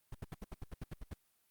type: noise bursts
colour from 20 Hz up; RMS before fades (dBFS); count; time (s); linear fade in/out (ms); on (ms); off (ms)
brown; -42; 11; 0.12-1.136; 5; 26; 73
effects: white hiss -75 dBFS RMS until 1.5 s + Opus 32 kbps